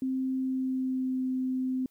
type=tone with pitch glide; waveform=sine; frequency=261.6 to 258.1 Hz; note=C4 to C4; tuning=0 to -23 cents; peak=-27 dBFS; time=0.02-1.86 s; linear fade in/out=2 ms; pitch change=-23 cents; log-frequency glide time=0.38-1.23 s; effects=white hiss -71 dBFS RMS until 1.9 s